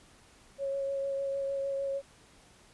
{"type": "tone with vibrato", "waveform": "sine", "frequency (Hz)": 550, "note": "C#5", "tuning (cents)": -14, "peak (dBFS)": -30, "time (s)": [0.58, 2.02], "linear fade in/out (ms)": 50, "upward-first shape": "sine", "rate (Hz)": 6.6, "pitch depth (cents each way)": 14, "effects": ["pink hiss -59 dBFS RMS until 2.73 s", "resampled to 24000 Hz"]}